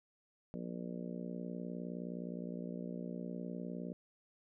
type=harmonic tone; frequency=59.5 Hz; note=A#1; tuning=36 cents sharp; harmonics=3 / 4 / 5 / 6 / 7 / 8 / 9 / 10; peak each=-43 / -45 / -51 / -52 / -54 / -51 / -57 / -53 dBFS; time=0.54-3.93 s; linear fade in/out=0 ms; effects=none